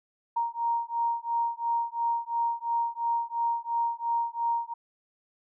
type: beating tone pair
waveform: sine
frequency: 932.3 / 935.2 Hz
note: A#5 / A#5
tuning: 0 / +5 cents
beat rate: 2.9 Hz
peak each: -29 dBFS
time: 0.36-4.74 s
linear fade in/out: 10 ms
effects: none